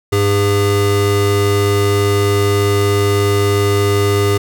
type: tone pair together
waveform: square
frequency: 100.6 / 405 Hz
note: G2 / G#4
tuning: +45 / -43 cents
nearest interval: 2 octaves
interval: 2412 cents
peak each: -15 dBFS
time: 0.12-4.38 s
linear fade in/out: 10 ms
effects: none